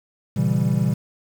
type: chord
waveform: triangle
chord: A# diminished seventh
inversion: none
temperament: equal with one note detuned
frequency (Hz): 119.26 / 138.59 / 164.81 / 196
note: A#2 / C#3 / E3 / G3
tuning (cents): +40 / 0 / 0 / 0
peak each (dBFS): -21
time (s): 0.36-0.94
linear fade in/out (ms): 10
effects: 7-bit